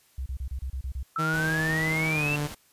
sine tone bursts, 65.41 Hz, C2, in tune, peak -29 dBFS, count 8, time 0.18-1.03 s, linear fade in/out 5 ms, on 80 ms, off 30 ms
sine exponential sweep, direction up, 1309 to 2711 Hz, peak -26 dBFS, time 1.16-2.36 s, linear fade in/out 2 ms
sawtooth tone with pitch glide, 158.7 to 147.22 Hz, D#3 to D3, +35 to +5 cents, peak -23 dBFS, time 1.18-2.48 s, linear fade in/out 20 ms, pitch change -130 cents, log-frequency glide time 2.1-2.25 s
pink noise, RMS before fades -40 dBFS, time 1.33-2.55 s, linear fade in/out 10 ms
effects white hiss -62 dBFS RMS until 2.72 s + resampled to 32000 Hz

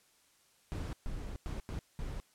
brown noise bursts at uneven times, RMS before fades -39 dBFS, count 5, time 0.72-0.93 / 1.06-1.36 / 1.46-1.6 / 1.69-1.79 / 1.99-2.2 s, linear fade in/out 0 ms, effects white hiss -68 dBFS RMS until 2.34 s + low-pass 11000 Hz 12 dB/octave

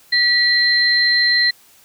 sine tone pair together, 1942 / 4124 Hz, B6 / C8, -30 / -26 cents, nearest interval octave + minor second, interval 1304 cents, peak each -15 dBFS, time 0.12-1.51 s, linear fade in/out 10 ms, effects white hiss -50 dBFS RMS until 1.84 s

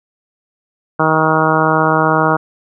harmonic tone, 157.9 Hz, D#3, 26 cents sharp, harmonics 1 / 2 / 3 / 4 / 5 / 6 / 7 / 8 / 9, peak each -19 / -19 / -19 / -19 / -19 / -19 / -19 / -19 / -19 dBFS, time 0.99-2.37 s, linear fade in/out 10 ms, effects none

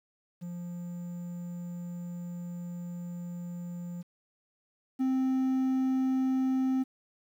triangle tone pair in turn, 174.61 / 261.6 Hz, F3 / C4, 0 / 0 cents, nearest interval perfect fifth, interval 700 cents, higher second, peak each -34 / -23 dBFS, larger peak second, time 0.41-4.03 / 4.99-6.84 s, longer first, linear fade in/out 20 ms, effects 10-bit

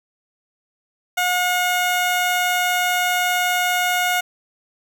15% pulse tone, 721 Hz, F#5, 45 cents flat, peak -11 dBFS, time 1.17-4.21 s, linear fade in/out 10 ms, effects 8-bit

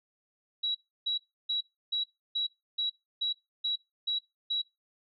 sine tone bursts, 3890 Hz, B7, 27 cents flat, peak -27 dBFS, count 10, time 0.63-4.62 s, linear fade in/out 10 ms, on 120 ms, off 310 ms, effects noise-tail reverb RT60 0.2 s tail -20 dB re dry

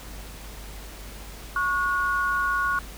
sine tone pair together, 1106 / 1447.3 Hz, C#6 / F#6, -4 / -39 cents, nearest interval perfect fourth, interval 465 cents, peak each -25 / -24 dBFS, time 1.56-2.79 s, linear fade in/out 2 ms, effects added 50 Hz sine -40 dBFS peak until 2.97 s + pink hiss -43 dBFS RMS until 2.97 s

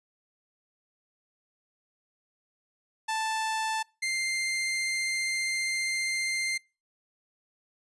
sawtooth tone pair in turn, 881 / 2095 Hz, A5 / C7, +2 / +2 cents, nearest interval octave + minor third, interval 1500 cents, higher second, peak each -24 dBFS, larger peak neither, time 3.08-3.83 / 4.02-6.58 s, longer second, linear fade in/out 10 ms, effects noise-tail reverb RT60 0.3 s tail -25 dB re dry + resampled to 24000 Hz

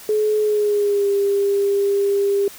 sine tone with pitch glide, 426.2 to 400 Hz, G#4 to G4, +45 to +35 cents, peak -15 dBFS, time 0.09-2.48 s, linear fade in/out 2 ms, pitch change -110 cents, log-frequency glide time 0.4-1.09 s, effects white hiss -40 dBFS RMS until 2.58 s

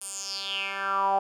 10% pulse tone with band-pass filter sweep, 196 Hz, G3, in tune, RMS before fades -29 dBFS, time 0.01-1.19 s, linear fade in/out 5 ms, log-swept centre 10000 to 730 Hz, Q 5.6, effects none

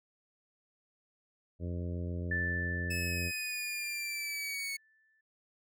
harmonic tone, 87.31 Hz, F2, in tune, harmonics 1 / 2 / 3 / 4 / 5 / 6 / 7, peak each -35 / -41 / -45 / -47 / -49 / -51 / -52 dBFS, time 1.59-3.32 s, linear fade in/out 50 ms
sine tone with exponential decay, 1760 Hz, A6, in tune, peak -30 dBFS, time 2.31-5.21 s, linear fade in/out 5 ms, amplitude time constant 630 ms
sawtooth linear sweep, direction down, 2600 to 2207 Hz, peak -32 dBFS, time 2.9-4.77 s, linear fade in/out 10 ms
effects none

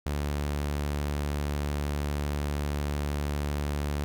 sawtooth tone, 72.8 Hz, D2, 15 cents flat, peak -24 dBFS, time 0.06-4.04 s, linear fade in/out 0 ms, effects none

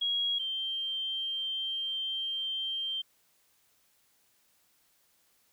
sine tone pair in turn, 3300 / 3151 Hz, G#7 / G7, -12 / +8 cents, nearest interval minor second, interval 80 cents, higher first, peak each -27 / -31 dBFS, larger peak first, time 0.01-0.39 / 0.39-3.02 s, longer second, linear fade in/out 10 ms, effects white hiss -69 dBFS RMS until 5.52 s

